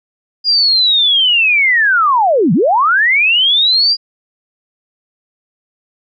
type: linear two-way sweep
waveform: sine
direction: down then up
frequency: 4881 to 146.83 to 4881 Hz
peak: -8 dBFS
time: 0.44-3.97 s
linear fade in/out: 50 ms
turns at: 2.53 s
effects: none